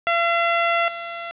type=tone with level steps; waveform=15% pulse; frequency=680 Hz; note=F5; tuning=46 cents flat; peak=-11 / -23 dBFS; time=0.07-1.31 s; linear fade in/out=0 ms; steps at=0.88 s; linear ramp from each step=2 ms; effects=resampled to 8000 Hz + 8-bit